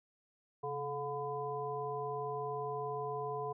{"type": "harmonic tone with a mistuned harmonic", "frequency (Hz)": 143.8, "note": "D3", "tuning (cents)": -36, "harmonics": [1, 3, 5, 7], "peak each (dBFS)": [-46, -39, -42, -41], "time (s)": [0.63, 3.53], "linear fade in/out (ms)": 10, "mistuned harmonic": 1, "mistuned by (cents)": -110, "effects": []}